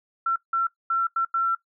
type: tone bursts at uneven times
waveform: sine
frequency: 1352 Hz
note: E6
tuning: 43 cents sharp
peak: -20 dBFS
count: 5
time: 0.26-0.36 / 0.53-0.67 / 0.9-1.07 / 1.16-1.25 / 1.34-1.55 s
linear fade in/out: 5 ms
effects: noise-tail reverb RT60 0.1 s tail -17 dB re dry